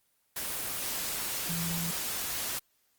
sine tone in noise, 168.6 Hz, E3, 39 cents sharp, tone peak -33 dBFS, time 1.49-1.91 s, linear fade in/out 5 ms, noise white, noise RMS -34 dBFS, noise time 0.36-2.59 s, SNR -2 dB, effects white hiss -72 dBFS RMS until 2.98 s + Opus 24 kbps

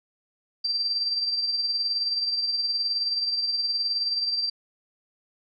sine tone with tremolo, 4699 Hz, D8, in tune, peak -21 dBFS, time 0.64-4.5 s, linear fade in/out 10 ms, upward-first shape triangle, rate 19 Hz, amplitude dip 55%, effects none

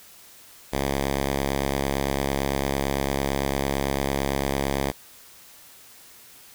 5% pulse tone, 68.9 Hz, C#2, 10 cents flat, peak -12 dBFS, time 0.72-4.92 s, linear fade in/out 20 ms, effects white hiss -49 dBFS RMS until 6.54 s

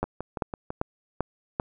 two click trains, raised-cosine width 1 ms, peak -18 / -11 dBFS, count 5 / 5, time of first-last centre 0.04-0.704 / 0.03-1.599 s, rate 6.02 / 2.55 Hz, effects none

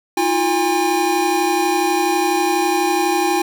square tone cluster, 321.7 / 353.8 / 813 Hz, E4 / F4 / G#5, -42 / +23 / -37 cents, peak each -23 / -20 / -19 dBFS, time 0.17-3.42 s, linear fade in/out 5 ms, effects none

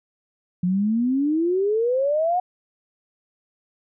sine exponential sweep, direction up, 174.61 to 740 Hz, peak -18 dBFS, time 0.63-2.4 s, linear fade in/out 5 ms, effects none

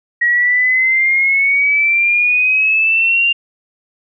sine exponential sweep, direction up, 1900 to 2794 Hz, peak -10 dBFS, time 0.21-3.33 s, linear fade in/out 10 ms, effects none

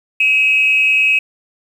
sine tone with amplitude modulation, 2557 Hz, D#7, 47 cents sharp, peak -6 dBFS, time 0.2-1.19 s, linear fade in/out 5 ms, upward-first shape sine, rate 230 Hz, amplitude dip 70%, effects tanh soft clip ceiling -2 dBFS + 7-bit

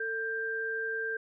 sine tone pair together, 447.3 / 1582.5 Hz, A4 / G6, +28 / +16 cents, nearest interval octave + minor seventh, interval 2188 cents, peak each -36 / -32 dBFS, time 0-1.17 s, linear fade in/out 5 ms, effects none

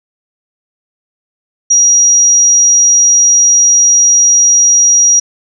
sine tone, 5740 Hz, F8, 47 cents sharp, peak -4 dBFS, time 1.7-5.2 s, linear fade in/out 10 ms, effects none

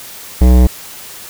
sine tone with hard clipping, 62.1 Hz, B1, 10 cents sharp, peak -6 dBFS, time 0.41-0.67 s, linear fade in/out 5 ms, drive 17 dB, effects white hiss -32 dBFS RMS until 1.29 s

